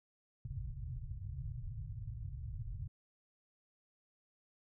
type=low-pass noise; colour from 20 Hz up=white; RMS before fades=-43 dBFS; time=0.45-2.88 s; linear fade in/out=5 ms; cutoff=140 Hz; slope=96 dB/octave; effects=none

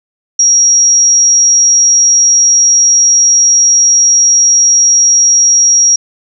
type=tone; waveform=sine; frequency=5660 Hz; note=F8; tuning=22 cents sharp; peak=-4 dBFS; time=0.39-5.96 s; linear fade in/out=5 ms; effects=none

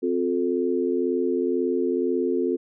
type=chord; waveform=sine; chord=F major; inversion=second; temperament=equal with one note detuned; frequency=261.6 / 358 / 440 Hz; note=C4 / F4 / A4; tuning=0 / +43 / 0 cents; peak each=-26 / -24 / -26 dBFS; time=0.02-2.57 s; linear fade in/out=20 ms; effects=none

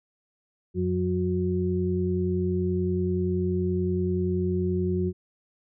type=harmonic tone; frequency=91 Hz; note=F#2; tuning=28 cents flat; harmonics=1 / 2 / 4; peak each=-28 / -27 / -27 dBFS; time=0.74-5.13 s; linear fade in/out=50 ms; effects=none

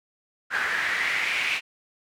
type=noise with band-pass filter sweep; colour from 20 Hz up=pink; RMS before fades=-26 dBFS; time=0.5-1.61 s; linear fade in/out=50 ms; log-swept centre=1600 to 2500 Hz; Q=4.5; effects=none

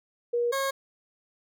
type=tone pair in turn; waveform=sine / 20% pulse; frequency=477.5 / 543.5 Hz; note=A#4 / C#5; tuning=+42 / -34 cents; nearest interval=major second; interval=224 cents; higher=second; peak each=-23 / -21 dBFS; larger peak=second; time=0.33-0.52 / 0.52-0.71 s; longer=neither; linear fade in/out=10 ms; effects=none

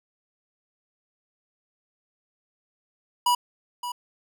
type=tone with echo; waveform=square; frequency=975 Hz; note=B5; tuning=23 cents flat; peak=-19 dBFS; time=3.26-3.35 s; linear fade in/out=5 ms; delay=570 ms; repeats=1; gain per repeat=-11 dB; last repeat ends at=3.92 s; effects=none

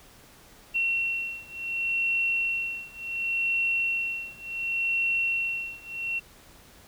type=beating tone pair; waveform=sine; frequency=2723 / 2723.69 Hz; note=F7 / F7; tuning=-44 / -44 cents; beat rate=0.69 Hz; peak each=-29 / -28 dBFS; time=0.74-6.2 s; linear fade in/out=20 ms; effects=pink hiss -53 dBFS RMS until 6.87 s

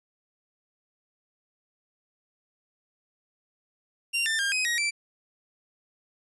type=tone with pitch steps; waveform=sawtooth; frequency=2770 / 1788 / 1607 / 2520 / 1890 / 2336 Hz; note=F7 / A6 / G6 / D#7 / A#6 / D7; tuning=-15 / +27 / +43 / +21 / +23 / -10 cents; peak=-21 dBFS; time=4.13-4.91 s; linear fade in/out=20 ms; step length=130 ms; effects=resampled to 24000 Hz

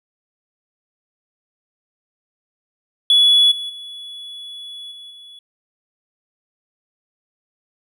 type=tone with level steps; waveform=triangle; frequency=3400 Hz; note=G#7; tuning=40 cents sharp; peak=-7 / -23 / -30 / -34 / -37 dBFS; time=3.1-5.39 s; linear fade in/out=2 ms; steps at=3.51 / 3.69 / 4.91 / 5.1 s; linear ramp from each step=10 ms; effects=tanh soft clip ceiling -4 dBFS

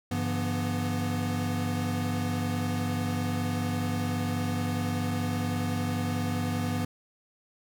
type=tone cluster; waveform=square; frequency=98.9 / 143.3 / 168.4 / 245 Hz; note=G2 / D3 / E3 / B3; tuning=+16 / -42 / +37 / -14 cents; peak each=-32 / -40 / -35 / -32 dBFS; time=0.11-6.85 s; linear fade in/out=5 ms; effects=none

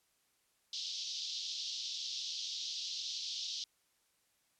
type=band-pass noise; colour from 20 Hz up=pink; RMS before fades=-41 dBFS; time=0.73-3.64 s; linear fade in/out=2 ms; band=3300 to 5800 Hz; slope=48 dB/octave; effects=white hiss -75 dBFS RMS until 4.59 s + low-pass 12000 Hz 12 dB/octave

